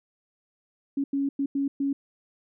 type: tone bursts at uneven times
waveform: sine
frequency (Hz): 277.7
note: C#4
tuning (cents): +3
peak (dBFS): -23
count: 5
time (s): 0.97-1.04 / 1.13-1.29 / 1.39-1.46 / 1.55-1.68 / 1.8-1.93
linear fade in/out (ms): 5
effects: none